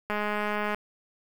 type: click train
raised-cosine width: 0.5 ms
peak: -15 dBFS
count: 136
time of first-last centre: 0.1-0.746 s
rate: 209 Hz
effects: 7-bit